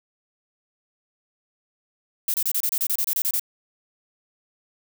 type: noise bursts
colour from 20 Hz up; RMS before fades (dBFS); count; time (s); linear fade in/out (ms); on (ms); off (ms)
violet; -23; 13; 2.28-3.396; 2; 60; 28
effects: none